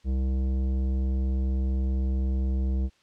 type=tone with tanh clipping; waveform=sine; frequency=65.41 Hz; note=C2; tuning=in tune; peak=-25 dBFS; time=0.04-2.9 s; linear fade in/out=50 ms; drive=13 dB; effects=white hiss -64 dBFS RMS until 3.02 s + low-pass 5000 Hz 12 dB/octave